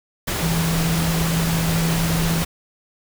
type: tone in noise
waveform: sine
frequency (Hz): 164.81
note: E3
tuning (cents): 0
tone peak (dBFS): -19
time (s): 0.42-2.43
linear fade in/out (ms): 10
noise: pink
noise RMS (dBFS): -24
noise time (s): 0.27-2.45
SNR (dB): +2
effects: none